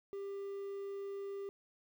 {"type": "tone with quantisation", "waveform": "triangle", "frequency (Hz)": 396.7, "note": "G4", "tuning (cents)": 21, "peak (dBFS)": -38, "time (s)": [0.13, 1.49], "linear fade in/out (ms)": 0, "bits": 11, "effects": []}